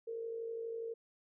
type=tone with amplitude modulation; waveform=sine; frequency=457.5 Hz; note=A#4; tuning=32 cents flat; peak=-36 dBFS; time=0.07-0.94 s; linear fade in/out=10 ms; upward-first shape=sine; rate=52.2 Hz; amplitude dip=50%; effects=none